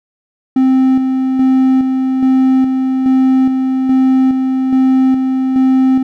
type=tone with tremolo; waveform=triangle; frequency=261.6 Hz; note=C4; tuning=in tune; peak=-5 dBFS; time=0.56-6.03 s; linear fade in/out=5 ms; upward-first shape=square; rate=1.2 Hz; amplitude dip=40%; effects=none